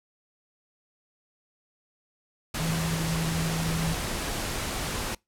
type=tone in noise; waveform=sine; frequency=163.1 Hz; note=E3; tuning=18 cents flat; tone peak=-27 dBFS; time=2.6-3.94 s; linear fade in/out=5 ms; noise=pink; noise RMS=-31 dBFS; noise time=2.54-5.15 s; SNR=+1 dB; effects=noise-tail reverb RT60 0.2 s tail -26 dB re dry + low-pass 12000 Hz 12 dB/octave